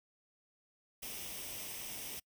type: noise with comb filter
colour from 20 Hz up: white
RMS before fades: -44 dBFS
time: 1.02-2.2 s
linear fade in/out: 10 ms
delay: 0.35 ms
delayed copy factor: +0.55
effects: noise-tail reverb RT60 0.1 s tail -26 dB re dry